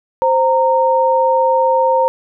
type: tone pair together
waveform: sine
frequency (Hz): 523.3 / 923.8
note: C5 / A#5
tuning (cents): 0 / -16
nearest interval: minor seventh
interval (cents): 984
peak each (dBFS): -13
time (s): 0.22-2.08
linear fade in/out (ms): 0
effects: none